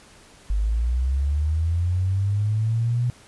sine linear sweep, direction up, 48.88 to 123.47 Hz, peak -19 dBFS, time 0.5-3.1 s, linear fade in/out 0 ms, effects pink hiss -50 dBFS RMS until 3.27 s + resampled to 24000 Hz

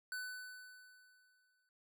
square tone with exponential decay, 1500 Hz, F#6, 23 cents sharp, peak -40 dBFS, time 0.12-1.69 s, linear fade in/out 1 ms, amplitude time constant 340 ms, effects none

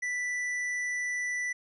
sine tone with hard clipping, 1975.5 Hz, B6, in tune, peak -31 dBFS, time 0.02-1.53 s, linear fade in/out 10 ms, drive 7 dB, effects resampled to 32000 Hz

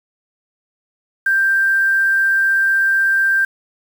sine tone with quantisation, 1577 Hz, G6, 10 cents sharp, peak -12 dBFS, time 1.26-3.45 s, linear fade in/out 5 ms, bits 6, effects none

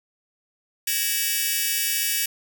5% pulse tone cluster, 1666 / 1863 / 2299 / 2632 / 2937 Hz, G#6 / A#6 / D7 / E7 / F#7, +5 / -2 / -37 / -3 / -13 cents, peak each -19 dBFS, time 0.87-2.26 s, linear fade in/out 5 ms, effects none

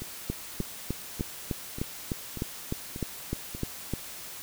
two click trains, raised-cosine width 3 ms, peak -24 / -16 dBFS, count 7 / 13, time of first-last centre 0.02-3.549 / 0.3-3.936 s, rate 1.7 / 3.3 Hz, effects white hiss -42 dBFS RMS until 4.42 s

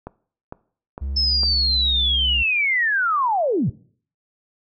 click train, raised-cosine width 1 ms, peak -18 dBFS, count 4, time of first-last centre 0.07-1.434 s, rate 2.2 Hz
triangle tone with pitch glide, 68.3 to 64.95 Hz, C#2 to C2, -25 to -12 cents, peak -22 dBFS, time 1.01-2.43 s, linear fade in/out 10 ms, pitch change -87 cents, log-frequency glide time 1.42-2.26 s
sine linear sweep, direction down, 5274 to 87.31 Hz, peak -17 dBFS, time 1.16-3.7 s, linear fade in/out 10 ms
effects noise-tail reverb RT60 0.5 s tail -20 dB re dry

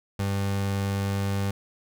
30% pulse tone, 98.9 Hz, G2, 16 cents sharp, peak -22 dBFS, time 0.19-1.51 s, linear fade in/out 5 ms, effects none

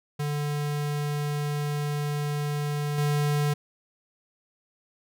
square tone with level steps, 146.83 Hz, D3, in tune, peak -27 / -23 dBFS, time 0.19-3.54 s, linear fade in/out 10 ms, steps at 2.98 s, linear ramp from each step 2 ms, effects none

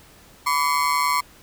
35% pulse ring-modulated tone, 1073 Hz, C6, 43 cents sharp, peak -14 dBFS, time 0.46-1.21 s, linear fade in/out 10 ms, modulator 75.1 Hz, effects pink hiss -50 dBFS RMS until 1.42 s

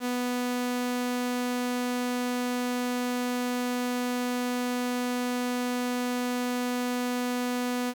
sawtooth tone, 246.9 Hz, B3, in tune, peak -23 dBFS, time 0-7.94 s, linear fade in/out 50 ms, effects 9-bit

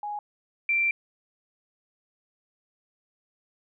sine tone pair in turn, 830.6 / 2354 Hz, G#5 / D7, 0 / +3 cents, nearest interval octave + tritone, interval 1803 cents, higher second, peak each -30 / -21 dBFS, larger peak second, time 0.03-0.19 / 0.69-0.91 s, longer second, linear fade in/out 2 ms, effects none

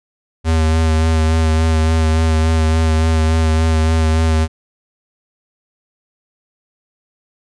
square tone with vibrato, 80 Hz, D#2, 49 cents sharp, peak -12 dBFS, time 0.44-4.48 s, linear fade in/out 50 ms, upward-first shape sine, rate 3.5 Hz, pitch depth 23 cents each way, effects resampled to 22050 Hz

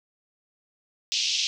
pink band-pass noise, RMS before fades -26 dBFS, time 1.12-1.47 s, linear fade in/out 0 ms, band 2700 to 6200 Hz, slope 48 dB/octave, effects none

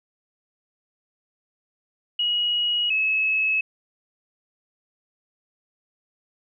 sine tone pair in turn, 2901 / 2584 Hz, F#7 / E7, -35 / -35 cents, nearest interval major second, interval 200 cents, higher first, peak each -20 / -19 dBFS, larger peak second, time 2.19-2.9 / 2.9-3.61 s, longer neither, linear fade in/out 5 ms, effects none

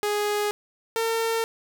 sawtooth tone pair in turn, 415.3 / 454 Hz, G#4 / A#4, 0 / -46 cents, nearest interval major second, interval 154 cents, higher second, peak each -19 dBFS, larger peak neither, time 0.03-0.51 / 0.96-1.44 s, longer neither, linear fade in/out 0 ms, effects 9-bit

